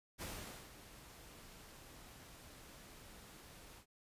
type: noise with ADSR envelope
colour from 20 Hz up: pink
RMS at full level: -45 dBFS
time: 0.18-3.86 s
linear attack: 37 ms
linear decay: 460 ms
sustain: -12 dB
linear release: 86 ms
effects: resampled to 32000 Hz